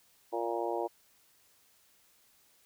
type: harmonic tone with a mistuned harmonic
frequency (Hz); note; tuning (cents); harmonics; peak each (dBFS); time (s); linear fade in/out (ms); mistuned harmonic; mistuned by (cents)
116.54; A#2; 0; 3 / 4 / 5 / 6 / 7 / 8; -36 / -37 / -38 / -39 / -39 / -40; 0.32-0.88; 20; 8; +19
effects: white hiss -66 dBFS RMS until 2.65 s